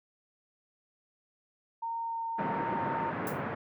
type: tone with vibrato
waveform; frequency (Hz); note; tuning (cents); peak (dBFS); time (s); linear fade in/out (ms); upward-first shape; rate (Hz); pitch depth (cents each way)
sine; 917; A#5; -29; -32; 1.82-3.11; 10; triangle; 1.6; 8
type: band-pass noise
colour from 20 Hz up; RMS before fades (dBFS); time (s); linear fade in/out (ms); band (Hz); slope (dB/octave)
pink; -35; 2.38-3.55; 10; 130 to 1800; 24
type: noise with exponential decay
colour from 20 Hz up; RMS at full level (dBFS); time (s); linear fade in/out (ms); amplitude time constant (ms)
violet; -37; 3.27-3.42; 1; 32
effects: none